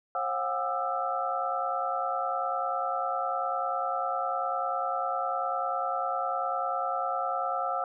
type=tone cluster; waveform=sine; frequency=538 / 721 / 791 / 1207 / 1326 Hz; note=C5 / F#5 / G5 / D6 / E6; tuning=+48 / -45 / +15 / +47 / +10 cents; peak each=-36 / -31 / -37 / -37 / -32 dBFS; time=0.15-7.84 s; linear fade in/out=2 ms; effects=none